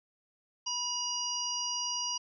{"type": "harmonic tone with a mistuned harmonic", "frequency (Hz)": 958, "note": "A#5", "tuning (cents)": 47, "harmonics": [1, 3, 5, 6], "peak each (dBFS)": [-40, -39, -36, -35], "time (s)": [0.66, 2.18], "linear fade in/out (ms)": 10, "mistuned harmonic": 1, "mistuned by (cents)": 39, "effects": []}